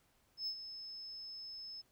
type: tone with ADSR envelope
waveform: sine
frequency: 5220 Hz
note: E8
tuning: 18 cents flat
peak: -34 dBFS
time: 0.37-1.82 s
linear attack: 100 ms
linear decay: 75 ms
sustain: -11 dB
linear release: 17 ms
effects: tanh soft clip ceiling -33 dBFS + pink hiss -73 dBFS RMS until 1.91 s